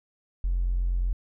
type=tone; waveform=triangle; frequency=44.21 Hz; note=F1; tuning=22 cents sharp; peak=-19 dBFS; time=0.44-1.13 s; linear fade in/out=0 ms; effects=tanh soft clip ceiling -20 dBFS